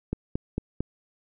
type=click train; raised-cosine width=3 ms; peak=-14 dBFS; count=4; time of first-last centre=0.13-0.806 s; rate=4.44 Hz; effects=none